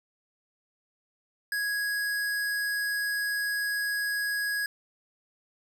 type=tone; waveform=square; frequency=1661.2 Hz; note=G#6; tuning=in tune; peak=-28 dBFS; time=1.52-4.66 s; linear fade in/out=2 ms; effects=none